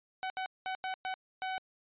sawtooth tone bursts at uneven times, 753 Hz, F#5, 30 cents sharp, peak -30 dBFS, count 6, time 0.23-0.3 / 0.37-0.46 / 0.66-0.75 / 0.84-0.94 / 1.05-1.14 / 1.42-1.58 s, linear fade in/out 0 ms, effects resampled to 8000 Hz

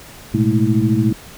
sine tone cluster, 111.1 / 124.6 / 209.2 / 223 / 324.1 Hz, A2 / B2 / G#3 / A3 / E4, +17 / +16 / +13 / +23 / -29 cents, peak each -19 dBFS, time 0.34-1.13 s, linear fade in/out 5 ms, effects pink hiss -39 dBFS RMS until 1.37 s

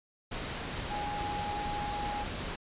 sine tone in noise, 827 Hz, G#5, 8 cents flat, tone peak -34 dBFS, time 0.9-2.24 s, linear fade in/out 10 ms, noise pink, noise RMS -37 dBFS, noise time 0.31-2.56 s, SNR 0 dB, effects resampled to 8000 Hz

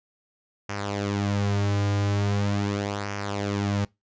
sawtooth tone with flanger, 101.2 Hz, G#2, 44 cents flat, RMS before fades -26 dBFS, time 0.69-3.85 s, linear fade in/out 5 ms, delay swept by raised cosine 0.25 to 4.55 ms, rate 0.41 Hz, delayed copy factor -0.65, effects noise-tail reverb RT60 0.2 s tail -23 dB re dry + resampled to 16000 Hz

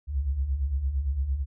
sine beating tone pair, 61.74 / 70.54 Hz, B1 / C#2, 0 / +31 cents, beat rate 8.8 Hz, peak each -32 / -25 dBFS, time 0.07-1.46 s, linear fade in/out 50 ms, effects none

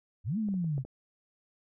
sine linear two-way sweep, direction up then down, 73.42 to 226.6 to 123.9 Hz, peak -28 dBFS, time 0.24-0.84 s, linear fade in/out 50 ms, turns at 0.38 s
clicks, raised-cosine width 2 ms, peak -33 / -35 / -38 / -29 / -31 dBFS, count 5, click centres 0.487 / 0.541 / 0.644 / 0.78 / 0.85 s
effects none

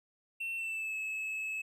triangle tone with pitch glide, 2700 to 2592 Hz, E7 to E7, +41 to -30 cents, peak -33 dBFS, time 0.4-1.62 s, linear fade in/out 10 ms, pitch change -71 cents, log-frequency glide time 0.57-0.95 s, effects none

